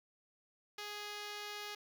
5% pulse tone with notch filter, 415.3 Hz, G#4, in tune, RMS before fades -45 dBFS, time 0.78-1.75 s, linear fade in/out 5 ms, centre 12000 Hz, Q 1.9, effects none

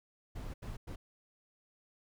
brown noise bursts at uneven times, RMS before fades -42 dBFS, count 3, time 0.35-0.54 / 0.62-0.77 / 0.87-0.96 s, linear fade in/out 10 ms, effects none

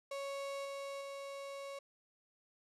35% pulse tone with level steps, 554.4 Hz, C#5, in tune, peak -38 / -40 / -42 dBFS, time 0.11-1.79 s, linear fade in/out 5 ms, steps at 0.65 / 1.01 s, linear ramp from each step 2 ms, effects low-pass 9000 Hz 12 dB/octave

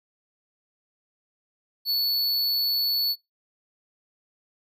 square tone, 4435 Hz, C#8, in tune, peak -22 dBFS, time 1.85-3.16 s, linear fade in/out 50 ms, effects noise-tail reverb RT60 0.2 s tail -24 dB re dry

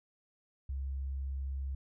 sine tone, 67.6 Hz, C#2, 43 cents flat, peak -34 dBFS, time 0.69-1.75 s, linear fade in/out 5 ms, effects none

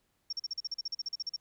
sine tone bursts, 5500 Hz, F8, 27 cents flat, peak -32 dBFS, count 16, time 0.3-1.363 s, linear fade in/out 5 ms, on 28 ms, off 41 ms, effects pink hiss -75 dBFS RMS until 1.4 s

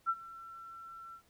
sine tone with ADSR envelope, 1347 Hz, E6, 37 cents sharp, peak -26 dBFS, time 0.06-1.22 s, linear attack 33 ms, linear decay 51 ms, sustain -20 dB, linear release 81 ms, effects pink hiss -69 dBFS RMS until 1.29 s

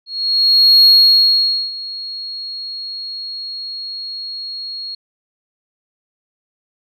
sine tone with ADSR envelope, 4299 Hz, C8, 46 cents sharp, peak -3 dBFS, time 0.06-4.95 s, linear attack 790 ms, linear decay 860 ms, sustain -21 dB, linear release 6 ms, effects tanh soft clip ceiling -3 dBFS

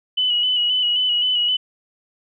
sine tone with vibrato, 2960 Hz, F#7, in tune, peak -16 dBFS, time 0.17-1.57 s, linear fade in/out 10 ms, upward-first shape square, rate 3.8 Hz, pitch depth 29 cents each way, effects none

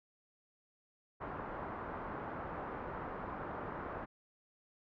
white low-pass noise, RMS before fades -43 dBFS, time 1.2-4.06 s, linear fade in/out 20 ms, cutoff 1300 Hz, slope 24 dB/octave, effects none

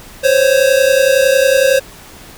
square tone pair together, 520 / 550.9 Hz, C5 / C#5, -11 / -11 cents, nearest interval minor second, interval 100 cents, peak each -12 / -12 dBFS, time 0.23-1.8 s, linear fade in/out 20 ms, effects pink hiss -37 dBFS RMS until 2.37 s

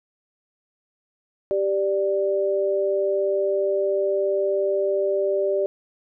sine tone pair together, 391.9 / 588.9 Hz, G4 / D5, 0 / +5 cents, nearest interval perfect fifth, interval 705 cents, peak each -22 dBFS, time 1.51-5.66 s, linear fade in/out 0 ms, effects none

